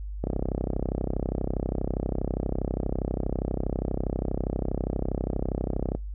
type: click train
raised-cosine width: 2 ms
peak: -14 dBFS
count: 186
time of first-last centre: 0.24-5.95 s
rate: 32.4 Hz
effects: noise-tail reverb RT60 0.2 s tail -25 dB re dry + added 50 Hz sine -32 dBFS peak until 6.14 s